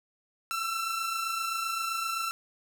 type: tone pair together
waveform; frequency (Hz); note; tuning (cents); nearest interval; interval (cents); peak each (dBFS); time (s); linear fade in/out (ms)
sawtooth; 1318.5 / 1346.2; E6 / E6; 0 / +36; unison; 36; -33 / -27; 0.51-2.31; 0
effects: none